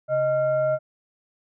sine tone with frequency modulation, 622.3 Hz, D#5, in tune, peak -19 dBFS, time 0.08-0.79 s, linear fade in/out 50 ms, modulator 758 Hz, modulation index 0.42, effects none

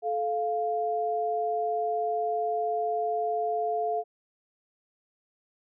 sine tone pair together, 434.2 / 698.5 Hz, A4 / F5, -23 / 0 cents, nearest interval minor sixth, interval 823 cents, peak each -30 / -27 dBFS, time 0.02-4.04 s, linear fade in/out 50 ms, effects none

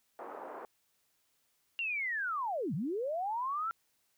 white band-pass noise, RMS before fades -45 dBFS, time 0.19-0.65 s, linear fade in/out 0 ms, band 330 to 1100 Hz, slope 24 dB/octave
sine linear two-way sweep, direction down then up, 2804 to 130.81 to 1369 Hz, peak -32 dBFS, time 1.79-3.71 s, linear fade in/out 0 ms, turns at 2.74 s
effects white hiss -75 dBFS RMS until 4.17 s

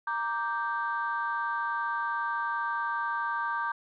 sine chord, G minor, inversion first, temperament equal, 932.3 / 1174.7 / 1568 Hz, Bb5 / D6 / G6, 0 / 0 / 0 cents, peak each -32 dBFS, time 0.07-3.72 s, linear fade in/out 5 ms, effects tanh soft clip ceiling -20 dBFS

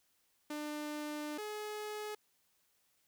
sawtooth tone pair in turn, 299 / 422.8 Hz, D4 / G#4, +31 / +31 cents, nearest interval tritone, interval 600 cents, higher second, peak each -35 / -36 dBFS, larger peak first, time 0.5-1.38 / 1.38-2.15 s, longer first, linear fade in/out 5 ms, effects white hiss -75 dBFS RMS until 3.07 s

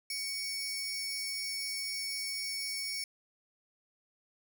sawtooth tone pair together, 2240 / 5402 Hz, C#7 / E8, +18 / +42 cents, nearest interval octave + minor third, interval 1524 cents, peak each -36 / -34 dBFS, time 0.1-3.04 s, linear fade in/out 2 ms, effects none

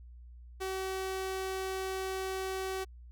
sawtooth tone, 380 Hz, F#4, 46 cents sharp, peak -30 dBFS, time 0.6-2.85 s, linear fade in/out 20 ms, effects added 60 Hz sine -48 dBFS peak until 3.11 s

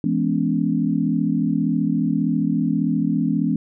sine tone cluster, 166.8 / 210.3 / 248.5 / 283.4 Hz, E3 / G#3 / B3 / C#4, +21 / +22 / +11 / +38 cents, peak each -23 dBFS, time 0.04-3.56 s, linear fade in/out 2 ms, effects none

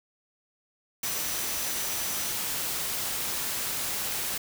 sine tone in noise, 5920 Hz, F#8, in tune, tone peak -39 dBFS, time 1.03-2.32 s, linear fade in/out 5 ms, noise white, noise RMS -31 dBFS, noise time 1.03-4.38 s, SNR -11 dB, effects none

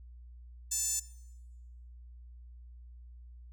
sawtooth tone with high-pass filter, 883 Hz, A5, 6 cents sharp, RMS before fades -33 dBFS, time 0.71-1 s, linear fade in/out 10 ms, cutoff 7100 Hz, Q 5, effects noise-tail reverb RT60 1.0 s tail -19 dB re dry + added 60 Hz sine -48 dBFS peak until 3.52 s

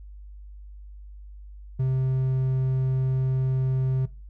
triangle tone, 130.81 Hz, C3, in tune, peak -19 dBFS, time 1.79-4.06 s, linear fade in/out 10 ms, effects noise-tail reverb RT60 0.3 s tail -20 dB re dry + added 50 Hz sine -40 dBFS peak until 4.29 s

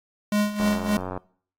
square tone with tremolo, 208 Hz, G#3, 3 cents sharp, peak -19 dBFS, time 0.32-0.97 s, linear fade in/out 2 ms, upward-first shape sine, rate 3.5 Hz, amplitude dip 75%
click train, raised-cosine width 1 ms, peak -17 dBFS, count 54, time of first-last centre 0.6-1.175 s, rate 92.1 Hz
effects noise-tail reverb RT60 0.5 s tail -21 dB re dry + AAC 64 kbps

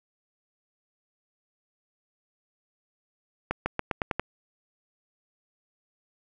accelerating click train, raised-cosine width 0.5 ms, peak -11 dBFS, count 7, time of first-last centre 3.51-4.196 s, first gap 150 ms, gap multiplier 0.89, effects none

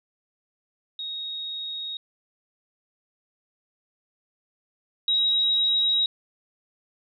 sine tone pair in turn, 3757 / 3823 Hz, A#7 / A#7, +13 / +43 cents, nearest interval unison, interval 30 cents, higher second, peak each -30 / -19 dBFS, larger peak second, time 0.99-1.97 / 5.08-6.06 s, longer neither, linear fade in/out 2 ms, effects none

